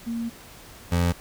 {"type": "tone pair in turn", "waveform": ["sine", "25% pulse"], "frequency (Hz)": [231.6, 86.75], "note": ["A#3", "F2"], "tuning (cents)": [-11, -11], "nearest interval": "octave + perfect fourth", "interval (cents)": 1700, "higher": "first", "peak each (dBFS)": [-26, -16], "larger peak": "second", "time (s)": [[0.06, 0.3], [0.91, 1.13]], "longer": "first", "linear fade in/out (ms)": 20, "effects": ["pink hiss -46 dBFS RMS until 1.2 s"]}